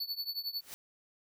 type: tone with tremolo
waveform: square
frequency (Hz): 4458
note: C#8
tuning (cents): +9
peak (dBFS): -32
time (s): 0-0.61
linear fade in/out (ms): 5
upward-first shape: triangle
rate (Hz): 11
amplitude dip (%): 95
type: noise with exponential growth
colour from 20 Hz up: white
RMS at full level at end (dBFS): -42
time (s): 0.53-0.74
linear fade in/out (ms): 0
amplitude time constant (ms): 44
effects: none